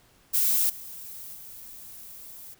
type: noise with level steps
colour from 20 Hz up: violet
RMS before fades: -23 / -41 / -44 dBFS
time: 0.33-2.55 s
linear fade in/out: 20 ms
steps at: 0.69 / 1.34 s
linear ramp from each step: 10 ms
effects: pink hiss -60 dBFS RMS until 2.59 s